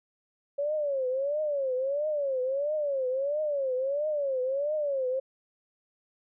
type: tone with vibrato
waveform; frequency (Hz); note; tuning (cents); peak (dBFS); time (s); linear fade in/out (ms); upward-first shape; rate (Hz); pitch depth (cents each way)
sine; 558; C#5; +11; -26; 0.58-5.2; 10; triangle; 1.5; 190
effects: none